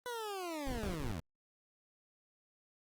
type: linear sweep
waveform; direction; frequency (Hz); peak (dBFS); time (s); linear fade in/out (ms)
20% pulse; down; 499.2 to 72; -34; 0.06-1.2; 0
type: noise bursts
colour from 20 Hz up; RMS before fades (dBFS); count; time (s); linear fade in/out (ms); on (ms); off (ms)
brown; -40; 3; 0.67-1.116; 0; 120; 43
effects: Opus 32 kbps